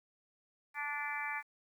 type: harmonic tone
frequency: 291.5 Hz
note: D4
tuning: 13 cents flat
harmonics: 3 / 4 / 5 / 6 / 7 / 8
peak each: -42 / -45 / -47 / -41 / -43 / -42 dBFS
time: 0.74-1.43 s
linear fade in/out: 50 ms
effects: 11-bit